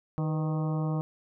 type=harmonic tone with a mistuned harmonic; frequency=155.56 Hz; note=D#3; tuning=in tune; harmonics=1 / 2 / 3 / 4 / 5 / 6 / 7 / 8; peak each=-27 / -36 / -40 / -42 / -43 / -47 / -44 / -49 dBFS; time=0.18-1.01 s; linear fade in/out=0 ms; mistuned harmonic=3; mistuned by=+79 cents; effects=none